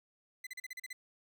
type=tone bursts; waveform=40% pulse; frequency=2024 Hz; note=B6; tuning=42 cents sharp; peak=-40 dBFS; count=8; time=0.44-0.93 s; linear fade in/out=5 ms; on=28 ms; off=38 ms; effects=none